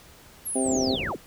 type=linear sweep; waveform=sine; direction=down; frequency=11560 to 41.2 Hz; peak=-28 dBFS; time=0.45-1.17 s; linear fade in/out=20 ms
type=harmonic tone; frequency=130.81 Hz; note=C3; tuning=in tune; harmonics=2 / 3 / 4 / 5 / 6; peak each=-25 / -29 / -31 / -33 / -35 dBFS; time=0.55-0.96 s; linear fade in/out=10 ms
type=low-pass noise; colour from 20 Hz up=white; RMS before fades=-34 dBFS; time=0.64-1.13 s; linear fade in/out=20 ms; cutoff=530 Hz; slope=24 dB/octave
effects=pink hiss -51 dBFS RMS until 1.26 s